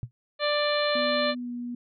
sine tone with exponential decay, 120 Hz, B2, 49 cents flat, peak -25 dBFS, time 0.03-0.11 s, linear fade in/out 0 ms, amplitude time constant 16 ms
harmonic tone, 590 Hz, D5, 8 cents sharp, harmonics 1 / 2 / 3 / 4 / 5 / 6 / 7, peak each -25 / -31 / -32 / -35 / -37 / -34 / -32 dBFS, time 0.39-1.35 s, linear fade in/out 50 ms
sine tone with pitch glide, 246.9 to 242 Hz, B3 to B3, 0 to -35 cents, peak -31 dBFS, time 0.95-1.75 s, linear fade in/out 5 ms, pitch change -35 cents, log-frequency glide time 1.35-1.51 s
effects none

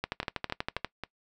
two click trains, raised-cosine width 0.3 ms, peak -14 / -19 dBFS, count 11 / 4, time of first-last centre 0.04-0.846 / 0.23-1.036 s, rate 12.4 / 3.72 Hz, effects noise-tail reverb RT60 0.1 s tail -21 dB re dry

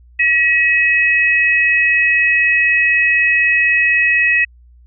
sine tone pair together, 1920 / 2556 Hz, B6 / D#7, -49 / +46 cents, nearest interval perfect fourth, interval 495 cents, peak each -13 dBFS, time 0.19-4.45 s, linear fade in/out 10 ms, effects added 60 Hz sine -42 dBFS peak until 4.86 s

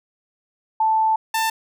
sine / sawtooth tone pair in turn, 880 / 890.7 Hz, A5 / A5, 0 / +21 cents, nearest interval unison, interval 21 cents, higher second, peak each -15 dBFS, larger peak neither, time 0.8-1.16 / 1.34-1.5 s, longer first, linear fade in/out 5 ms, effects none

